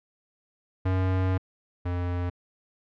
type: tone pair in turn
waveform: square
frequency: 93.4 / 88.52 Hz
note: F#2 / F2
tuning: +17 / +24 cents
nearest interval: minor second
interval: 93 cents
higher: first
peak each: -23 / -27 dBFS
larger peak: first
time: 0.85-1.38 / 1.85-2.3 s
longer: first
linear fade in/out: 10 ms
effects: low-pass 2000 Hz 12 dB/octave